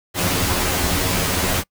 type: noise with comb filter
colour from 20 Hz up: pink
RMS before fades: -20 dBFS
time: 0.14-1.64 s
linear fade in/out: 50 ms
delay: 11 ms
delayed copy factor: +0.85
effects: noise-tail reverb RT60 0.1 s tail -25 dB re dry